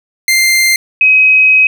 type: tone pair in turn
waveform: sawtooth / sine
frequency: 2094 / 2535 Hz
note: C7 / D#7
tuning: +1 / +32 cents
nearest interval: minor third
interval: 331 cents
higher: second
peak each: -4 dBFS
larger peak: neither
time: 0.28-0.76 / 1.01-1.67 s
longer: second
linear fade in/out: 2 ms
effects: none